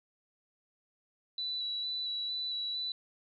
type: tone with vibrato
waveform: sine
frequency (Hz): 3951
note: B7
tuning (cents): 0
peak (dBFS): -33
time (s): 1.38-2.92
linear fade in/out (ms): 2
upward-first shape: square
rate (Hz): 2.2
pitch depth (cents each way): 12
effects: none